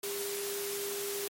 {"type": "tone in noise", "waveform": "sine", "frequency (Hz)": 402.1, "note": "G4", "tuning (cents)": 44, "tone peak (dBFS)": -36, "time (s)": [0.03, 1.28], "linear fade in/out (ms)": 5, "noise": "white", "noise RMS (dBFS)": -38, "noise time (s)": [0.03, 1.28], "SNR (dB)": -1, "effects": ["high-pass 150 Hz 12 dB/octave", "MP3 64 kbps"]}